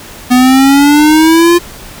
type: exponential sweep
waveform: square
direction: up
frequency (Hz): 246.9 to 350.3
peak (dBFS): -4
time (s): 0.3-1.59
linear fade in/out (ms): 20
effects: pink hiss -30 dBFS RMS until 2 s